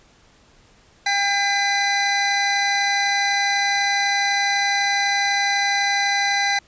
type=tone pair together; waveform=25% pulse; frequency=800 / 2016 Hz; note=G5 / B6; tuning=+35 / +35 cents; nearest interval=octave + major third; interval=1600 cents; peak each=-17 dBFS; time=1.06-6.59 s; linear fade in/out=5 ms; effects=pink hiss -54 dBFS RMS until 6.67 s + resampled to 16000 Hz